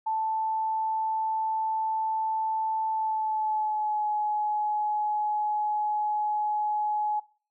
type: tone with pitch glide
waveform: sine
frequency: 880 to 844.2 Hz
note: A5 to G#5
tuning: 0 to +28 cents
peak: -25 dBFS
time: 0.06-7.2 s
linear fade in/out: 10 ms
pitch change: -72 cents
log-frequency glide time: 2.9-4.07 s
effects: noise-tail reverb RT60 0.4 s tail -20 dB re dry